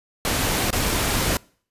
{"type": "noise with dropouts", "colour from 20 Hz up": "pink", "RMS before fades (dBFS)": -22, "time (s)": [0.25, 1.37], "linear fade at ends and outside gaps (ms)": 1, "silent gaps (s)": [0.705, 0.728], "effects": ["noise-tail reverb RT60 0.5 s tail -25 dB re dry", "resampled to 32000 Hz"]}